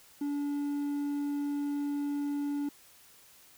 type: tone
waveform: triangle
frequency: 287.6 Hz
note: D4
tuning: 36 cents flat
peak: -28 dBFS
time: 0.21-2.69 s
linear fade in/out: 5 ms
effects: white hiss -58 dBFS RMS until 3.57 s